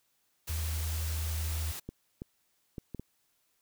white noise, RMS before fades -41 dBFS, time 0.47-1.8 s, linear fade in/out 10 ms
sine tone, 79.3 Hz, D#2, 33 cents sharp, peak -31 dBFS, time 0.49-1.72 s, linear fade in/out 10 ms
clicks, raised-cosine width 3 ms, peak -26 dBFS, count 5, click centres 1.89 / 2.219 / 2.782 / 2.947 / 2.996 s
effects white hiss -74 dBFS RMS until 3.61 s

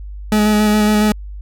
40% pulse tone with vibrato, 211.6 Hz, G#3, 33 cents sharp, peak -10 dBFS, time 0.32-1.12 s, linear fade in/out 2 ms, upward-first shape square, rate 7.2 Hz, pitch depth 13 cents each way, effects added 50 Hz sine -27 dBFS peak until 1.41 s

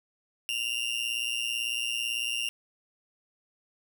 40% pulse tone with amplitude modulation, 2798 Hz, F7, 3 cents sharp, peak -24 dBFS, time 0.49-2.49 s, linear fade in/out 0 ms, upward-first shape sine, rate 118 Hz, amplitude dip 80%, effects none

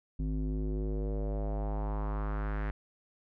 square tone with low-pass filter sweep, 51.8 Hz, G#1, 4 cents flat, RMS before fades -33 dBFS, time 0.19-2.71 s, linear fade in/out 5 ms, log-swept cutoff 230 to 1800 Hz, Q 2.6, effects none

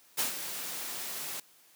white noise with ADSR envelope, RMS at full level -28 dBFS, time 0.17-1.4 s, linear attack 24 ms, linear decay 120 ms, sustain -10 dB, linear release 4 ms, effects white hiss -61 dBFS RMS until 1.75 s + high-pass 150 Hz 12 dB/octave

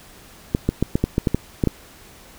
clicks, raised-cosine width 3 ms, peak -4 dBFS, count 10, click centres 0.549 / 0.69 / 0.826 / 0.955 / 1.04 / 1.181 / 1.272 / 1.346 / 1.638 / 1.673 s, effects pink hiss -46 dBFS RMS until 2.38 s

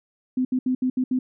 sine tone bursts at uneven times, 255.4 Hz, C4, 42 cents flat, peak -19 dBFS, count 6, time 0.37-0.45 / 0.52-0.59 / 0.66-0.75 / 0.82-0.9 / 0.97-1.04 / 1.11-1.19 s, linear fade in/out 5 ms, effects none

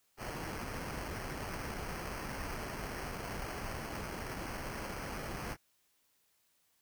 pink noise with sample-and-hold, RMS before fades -41 dBFS, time 0.17-5.57 s, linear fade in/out 50 ms, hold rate 3675 Hz, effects white hiss -74 dBFS RMS until 6.81 s

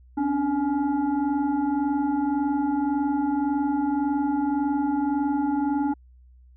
sine tone with frequency modulation, 289.4 Hz, D4, 25 cents flat, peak -21 dBFS, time 0.17-5.94 s, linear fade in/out 10 ms, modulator 557 Hz, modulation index 0.87, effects added 62 Hz sine -49 dBFS peak until 6.56 s

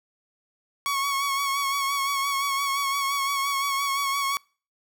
sawtooth tone with vibrato, 1111 Hz, C#6, 4 cents sharp, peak -20 dBFS, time 0.86-4.37 s, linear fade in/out 0 ms, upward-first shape sine, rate 5.8 Hz, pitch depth 34 cents each way, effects noise-tail reverb RT60 0.4 s tail -26 dB re dry

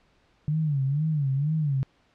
sine tone with vibrato, 145.6 Hz, D3, 15 cents flat, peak -22 dBFS, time 0.48-1.83 s, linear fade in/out 0 ms, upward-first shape sine, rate 2.1 Hz, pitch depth 150 cents each way, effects pink hiss -64 dBFS RMS until 2.14 s + low-pass 4000 Hz 12 dB/octave

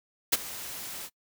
white noise with ADSR envelope, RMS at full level -20 dBFS, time 0.32-1.1 s, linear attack 13 ms, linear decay 28 ms, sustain -19 dB, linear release 55 ms, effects noise-tail reverb RT60 0.1 s tail -24 dB re dry

